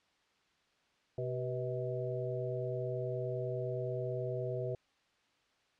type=harmonic tone with a mistuned harmonic; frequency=127.2 Hz; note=C3; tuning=48 cents flat; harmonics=1 / 3 / 4 / 5; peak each=-38 / -40 / -40 / -41 dBFS; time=1.18-4.75 s; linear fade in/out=2 ms; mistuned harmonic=4; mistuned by=-61 cents; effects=white hiss -72 dBFS RMS until 5.79 s + low-pass 4000 Hz 12 dB/octave